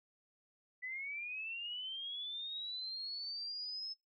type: linear sweep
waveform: sine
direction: up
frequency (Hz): 1975.5 to 5230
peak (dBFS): -40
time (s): 0.82-3.94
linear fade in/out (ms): 20
effects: noise-tail reverb RT60 0.2 s tail -21 dB re dry